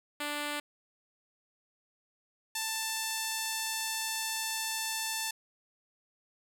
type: tone pair in turn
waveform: 5% pulse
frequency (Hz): 293.7 / 885.7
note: D4 / A5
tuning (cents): 0 / +11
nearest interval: octave + perfect fifth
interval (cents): 1911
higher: second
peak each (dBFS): -22 / -20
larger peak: second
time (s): 0.2-0.6 / 2.55-5.31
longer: second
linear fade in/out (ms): 5
effects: none